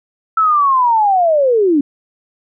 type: linear sweep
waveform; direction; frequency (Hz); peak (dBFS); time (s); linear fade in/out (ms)
sine; down; 1329 to 270; -9; 0.37-1.81; 5
effects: none